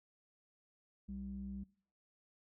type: tone with low-pass filter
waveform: square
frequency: 65.41 Hz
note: C2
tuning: in tune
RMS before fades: -45 dBFS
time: 1.08-1.64 s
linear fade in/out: 10 ms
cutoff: 210 Hz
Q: 8.2
effects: noise-tail reverb RT60 0.5 s tail -22 dB re dry